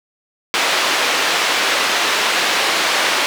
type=band-pass noise; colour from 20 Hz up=white; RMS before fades=-17 dBFS; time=0.54-3.26 s; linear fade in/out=0 ms; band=400 to 3400 Hz; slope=12 dB/octave; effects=none